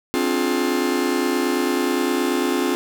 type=chord; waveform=45% pulse; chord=D half-diminished seventh; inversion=third; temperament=just; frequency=264.3 / 293.7 / 352.4 / 422.9 Hz; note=C4 / D4 / F4 / Ab4; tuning=+18 / 0 / +16 / +31 cents; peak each=-23 / -26 / -23 / -27 dBFS; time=0.14-2.75 s; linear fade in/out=0 ms; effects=none